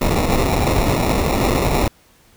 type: noise with sample-and-hold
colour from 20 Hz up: pink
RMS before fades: -17 dBFS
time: 0.01-1.88 s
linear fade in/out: 5 ms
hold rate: 1575 Hz
effects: pink hiss -53 dBFS RMS until 2.36 s